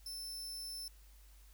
sawtooth tone, 5300 Hz, E8, 9 cents sharp, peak -40 dBFS, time 0.06-0.88 s, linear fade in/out 2 ms, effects added 50 Hz sine -57 dBFS peak until 1.53 s + white hiss -67 dBFS RMS until 1.53 s

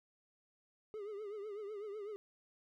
triangle tone with vibrato, 415.3 Hz, G#4, in tune, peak -40 dBFS, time 0.94-2.16 s, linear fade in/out 0 ms, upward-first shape triangle, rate 8 Hz, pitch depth 110 cents each way, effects none

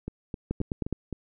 two click trains, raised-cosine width 3 ms, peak -20 / -15 dBFS, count 5 / 5, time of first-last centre 0.08-1.127 / 0.51-0.927 s, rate 3.82 / 9.6 Hz, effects none

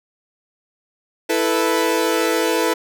sawtooth chord, E suspended fourth, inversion none, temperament equal, 329.6 / 440 / 493.9 Hz, E4 / A4 / B4, 0 / 0 / 0 cents, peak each -17 dBFS, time 1.29-2.74 s, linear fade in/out 10 ms, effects none

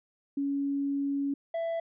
sine / triangle tone pair in turn, 280 / 664.6 Hz, C#4 / E5, +18 / +14 cents, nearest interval octave + minor third, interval 1496 cents, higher second, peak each -27 / -27 dBFS, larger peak neither, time 0.37-1.34 / 1.54-1.8 s, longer first, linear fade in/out 5 ms, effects resampled to 8000 Hz

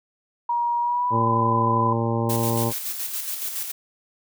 sine tone with pitch glide, 951 to 1004.6 Hz, A#5 to B5, +34 to +29 cents, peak -20 dBFS, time 0.49-1.93 s, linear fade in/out 5 ms, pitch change +95 cents, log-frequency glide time 0.8-1.23 s
harmonic tone, 115.2 Hz, A#2, 20 cents flat, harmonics 1 / 2 / 3 / 4 / 5 / 7 / 8 / 9, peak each -24 / -27 / -29 / -30 / -31 / -32 / -33 / -34 dBFS, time 1.1-2.73 s, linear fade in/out 50 ms
blue noise with tremolo, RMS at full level -28 dBFS, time 2.29-3.72 s, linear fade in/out 10 ms, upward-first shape square, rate 7.1 Hz, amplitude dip 40%
effects none

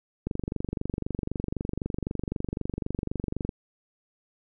click train, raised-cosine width 3 ms, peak -16 dBFS, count 78, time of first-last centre 0.27-3.492 s, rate 23.9 Hz, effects none

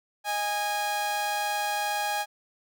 sawtooth tone pair together, 623 / 823.2 Hz, D#5 / G#5, +2 / -16 cents, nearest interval perfect fourth, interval 482 cents, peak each -33 / -23 dBFS, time 0.24-2.26 s, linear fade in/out 50 ms, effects none

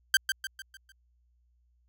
sawtooth tone with echo, 1568 Hz, G6, in tune, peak -15 dBFS, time 0.14-0.17 s, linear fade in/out 2 ms, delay 150 ms, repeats 5, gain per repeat -7 dB, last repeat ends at 0.92 s, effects added 60 Hz sine -65 dBFS peak until 1.88 s

